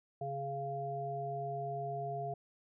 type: harmonic tone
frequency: 138.59 Hz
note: C#3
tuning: in tune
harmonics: 1 / 3 / 5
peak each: -42 / -43 / -38 dBFS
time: 0.21-2.34 s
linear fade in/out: 5 ms
effects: none